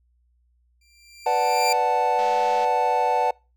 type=tone with exponential growth; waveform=20% pulse; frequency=2368 Hz; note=D7; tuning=14 cents sharp; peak=-16 dBFS; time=0.81-1.73 s; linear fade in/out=5 ms; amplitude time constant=200 ms
type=chord; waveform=triangle; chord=B minor seventh; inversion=none; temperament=equal; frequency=493.9 / 587.3 / 740 / 880 Hz; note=B4 / D5 / F#5 / A5; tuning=0 / 0 / 0 / 0 cents; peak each=-24 / -26 / -21 / -20 dBFS; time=1.26-3.31 s; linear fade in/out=5 ms
type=click train; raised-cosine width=0.2 ms; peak=-22 dBFS; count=99; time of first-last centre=2.19-2.646 s; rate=215 Hz
effects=noise-tail reverb RT60 0.3 s tail -26 dB re dry + added 60 Hz sine -61 dBFS peak until 3.56 s